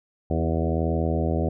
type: harmonic tone with a mistuned harmonic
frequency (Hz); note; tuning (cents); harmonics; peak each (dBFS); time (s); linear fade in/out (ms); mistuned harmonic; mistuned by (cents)
81.1; E2; -28; 1 / 2 / 3 / 4 / 5 / 6 / 7 / 8 / 9; -25 / -28 / -30 / -31 / -32 / -33 / -33 / -34 / -35; 0.3-1.49; 5; 4; +21
effects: none